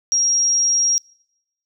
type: tone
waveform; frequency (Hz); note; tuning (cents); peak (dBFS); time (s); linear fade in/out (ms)
sine; 5630; F8; +13; -14; 0.12-0.98; 0
effects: noise-tail reverb RT60 0.8 s tail -25 dB re dry